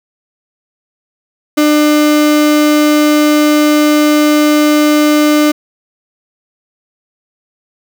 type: tone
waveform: 35% pulse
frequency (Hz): 300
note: D4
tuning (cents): +37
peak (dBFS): -5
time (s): 1.57-5.52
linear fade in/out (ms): 10
effects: none